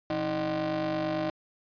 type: ring-modulated tone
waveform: 35% pulse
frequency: 146.83 Hz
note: D3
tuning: in tune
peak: -23 dBFS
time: 0.1-1.3 s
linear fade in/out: 2 ms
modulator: 465 Hz
effects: resampled to 11025 Hz